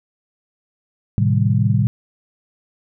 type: chord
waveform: sine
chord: A half-diminished seventh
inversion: none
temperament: equal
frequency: 110 / 130.81 / 155.56 / 196 Hz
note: A2 / C3 / Eb3 / G3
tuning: 0 / 0 / 0 / 0 cents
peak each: -16 / -19 / -22 / -21 dBFS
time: 1.18-1.87 s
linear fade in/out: 0 ms
effects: none